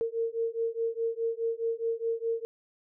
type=beating tone pair; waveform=sine; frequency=455.5 / 460.3 Hz; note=A#4 / A#4; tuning=-40 / -22 cents; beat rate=4.8 Hz; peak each=-31 dBFS; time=0.01-2.45 s; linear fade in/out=0 ms; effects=none